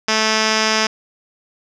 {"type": "tone with low-pass filter", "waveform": "5% pulse", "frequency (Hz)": 218.4, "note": "A3", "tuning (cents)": -13, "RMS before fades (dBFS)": -17, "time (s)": [0.08, 0.87], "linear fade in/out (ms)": 5, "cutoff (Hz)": 4900, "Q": 7.8, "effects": []}